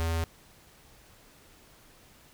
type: tone with notch filter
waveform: square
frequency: 82.41 Hz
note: E2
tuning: in tune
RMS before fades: -29 dBFS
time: 0-0.24 s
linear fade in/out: 0 ms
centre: 170 Hz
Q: 0.62
effects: pink hiss -57 dBFS RMS until 2.33 s